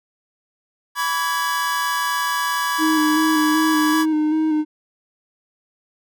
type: chord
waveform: 45% pulse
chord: G# diminished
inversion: first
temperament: equal with one note detuned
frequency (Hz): 987.8 / 1144.5 / 1661.2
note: B5 / D6 / G#6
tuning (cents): 0 / -45 / 0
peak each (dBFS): -24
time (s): 0.95-4.06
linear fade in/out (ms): 50
type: tone with vibrato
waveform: triangle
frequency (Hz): 310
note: D#4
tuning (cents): -6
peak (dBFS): -14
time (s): 2.78-4.65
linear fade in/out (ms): 50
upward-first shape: square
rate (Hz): 2.6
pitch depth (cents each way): 23
effects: none